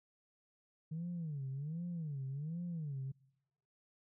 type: tone with vibrato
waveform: sine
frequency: 152.9 Hz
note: D#3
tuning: 30 cents flat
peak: -37 dBFS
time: 0.91-3.12 s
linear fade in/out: 10 ms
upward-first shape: sine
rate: 1.3 Hz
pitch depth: 240 cents each way
effects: noise-tail reverb RT60 1.0 s tail -26 dB re dry + tanh soft clip ceiling -35 dBFS